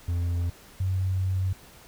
triangle / sine tone pair in turn, 86.5 / 93.9 Hz, F2 / F#2, -16 / +26 cents, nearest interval minor second, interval 142 cents, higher second, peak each -22 / -23 dBFS, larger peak first, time 0.08-0.5 / 0.8-1.53 s, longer second, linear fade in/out 5 ms, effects pink hiss -51 dBFS RMS until 1.87 s

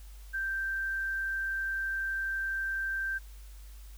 sine tone, 1568 Hz, G6, in tune, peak -30 dBFS, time 0.33-3.19 s, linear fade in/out 20 ms, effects added 50 Hz sine -45 dBFS peak until 3.97 s + white hiss -59 dBFS RMS until 3.97 s

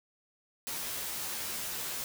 white noise with comb filter, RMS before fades -37 dBFS, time 0.67-2.04 s, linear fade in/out 0 ms, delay 13 ms, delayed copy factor +0.6, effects none

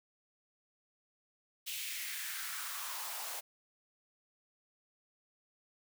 white noise with high-pass filter sweep, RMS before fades -41 dBFS, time 1.66-3.41 s, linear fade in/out 20 ms, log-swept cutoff 2900 to 640 Hz, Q 2.6, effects none

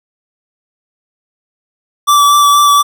square tone with vibrato, 1159 Hz, D6, 23 cents flat, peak -6 dBFS, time 2.07-2.83 s, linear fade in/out 20 ms, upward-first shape sine, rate 4.2 Hz, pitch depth 16 cents each way, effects none

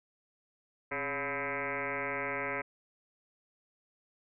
sine tone with frequency modulation, 1291 Hz, E6, 37 cents flat, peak -32 dBFS, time 0.91-2.62 s, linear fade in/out 10 ms, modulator 146 Hz, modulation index 6.8, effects none

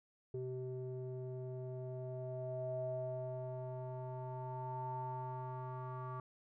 square tone with low-pass filter sweep, 127.8 Hz, C3, 40 cents flat, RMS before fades -43 dBFS, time 0.34-6.2 s, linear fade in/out 2 ms, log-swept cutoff 430 to 1100 Hz, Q 9.7, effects none

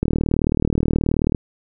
click train, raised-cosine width 3 ms, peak -5 dBFS, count 52, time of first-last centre 0.03-1.348 s, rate 38.7 Hz, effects none

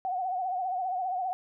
sine tone with vibrato, 740 Hz, F#5, in tune, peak -28 dBFS, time 0.05-1.33 s, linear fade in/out 0 ms, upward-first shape triangle, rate 15 Hz, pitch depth 86 cents each way, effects none

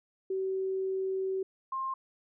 sine tone pair in turn, 381.1 / 1060.6 Hz, G4 / C6, -49 / +23 cents, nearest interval octave + tritone, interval 1772 cents, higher second, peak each -29 / -31 dBFS, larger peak first, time 0.3-1.43 / 1.72-1.94 s, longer first, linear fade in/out 5 ms, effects none

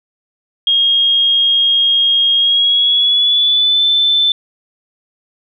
sine tone with pitch glide, 3255 to 3529 Hz, G#7 to A7, -36 to +4 cents, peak -9 dBFS, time 0.67-4.32 s, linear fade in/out 2 ms, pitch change +140 cents, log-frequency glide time 2.36-3.84 s, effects none

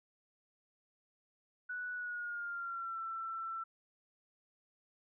sine tone with pitch glide, 1477 to 1338.9 Hz, F#6 to E6, -3 to +27 cents, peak -38 dBFS, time 1.69-3.64 s, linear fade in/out 10 ms, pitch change -170 cents, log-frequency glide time 1.94-2.99 s, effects none

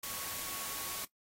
sine tone in noise, 1112 Hz, C#6, 5 cents sharp, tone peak -50 dBFS, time 0.03-1.05 s, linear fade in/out 5 ms, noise white, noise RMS -40 dBFS, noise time 0.03-1.05 s, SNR -13 dB, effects noise-tail reverb RT60 0.1 s tail -19 dB re dry + AAC 48 kbps

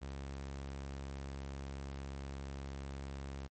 sawtooth tone, 68.5 Hz, C#2, 20 cents flat, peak -38 dBFS, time 0.01-3.48 s, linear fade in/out 20 ms, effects MP3 32 kbps

